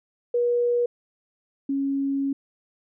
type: tone pair in turn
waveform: sine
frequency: 481.5 / 275.6 Hz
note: B4 / C#4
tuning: -44 / -10 cents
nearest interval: minor seventh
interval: 966 cents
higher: first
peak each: -19 / -22 dBFS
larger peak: first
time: 0.34-0.86 / 1.69-2.33 s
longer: second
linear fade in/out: 5 ms
effects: none